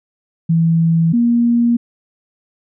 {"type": "tone pair in turn", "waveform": "sine", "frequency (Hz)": [164.81, 236.6], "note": ["E3", "A#3"], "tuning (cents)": [0, 26], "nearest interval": "tritone", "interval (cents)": 626, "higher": "second", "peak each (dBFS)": -10, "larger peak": "neither", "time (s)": [[0.49, 1.13], [1.13, 1.77]], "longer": "neither", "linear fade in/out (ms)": 10, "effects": []}